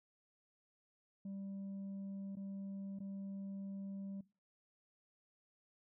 sine tone with dropouts, 196 Hz, G3, in tune, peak -40 dBFS, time 1.25-4.21 s, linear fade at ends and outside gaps 5 ms, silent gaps 2.355-2.368 / 2.989-3.002 s, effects noise-tail reverb RT60 0.3 s tail -22 dB re dry + tanh soft clip ceiling -42 dBFS

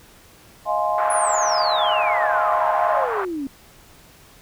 sine chord, F minor seventh, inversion third, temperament just, 628.6 / 698.5 / 838.1 / 1047.7 Hz, Eb5 / F5 / Ab5 / C6, +18 / 0 / +16 / +2 cents, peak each -24 dBFS, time 0.65-3.08 s, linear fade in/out 50 ms
white band-pass noise, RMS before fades -26 dBFS, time 0.98-3.25 s, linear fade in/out 2 ms, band 710 to 1300 Hz, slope 24 dB/octave
sine exponential sweep, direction down, 10548 to 263.1 Hz, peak -24 dBFS, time 1.1-3.47 s, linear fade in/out 2 ms
effects pink hiss -49 dBFS RMS until 4.41 s

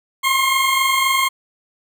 20% pulse tone pair together, 1050 / 1073.9 Hz, C6 / C6, +6 / +45 cents, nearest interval unison, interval 39 cents, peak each -16 / -11 dBFS, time 0.23-1.29 s, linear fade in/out 20 ms, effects none

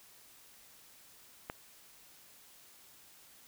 click, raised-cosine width 0.5 ms, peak -23 dBFS, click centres 1.499 s, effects white hiss -59 dBFS RMS until 3.47 s

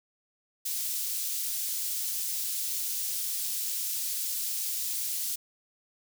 white high-pass noise, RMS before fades -32 dBFS, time 0.65-5.36 s, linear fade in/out 10 ms, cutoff 4600 Hz, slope 12 dB/octave, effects none

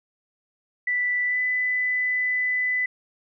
sine tone with pitch glide, 1975.5 to 1999.6 Hz, B6 to B6, 0 to +21 cents, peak -21 dBFS, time 0.87-2.86 s, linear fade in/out 5 ms, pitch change +21 cents, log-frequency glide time 1.26-1.39 s, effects none

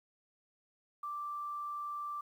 sine tone with quantisation, 1174.7 Hz, D6, in tune, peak -37 dBFS, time 1.03-2.21 s, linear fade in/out 5 ms, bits 11, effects none

